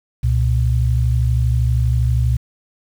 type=tone pair together; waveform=sine; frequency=67.2 / 119.74 Hz; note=C2 / A#2; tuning=+47 / +47 cents; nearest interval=minor seventh; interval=1000 cents; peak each=-16 dBFS; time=0.23-2.37 s; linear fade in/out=10 ms; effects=7-bit